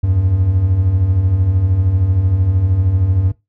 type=beating tone pair; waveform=triangle; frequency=82.41 / 95.41 Hz; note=E2 / G2; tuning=0 / -46 cents; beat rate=13 Hz; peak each=-18 / -10 dBFS; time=0.03-3.32 s; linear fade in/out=10 ms; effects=noise-tail reverb RT60 0.2 s tail -19 dB re dry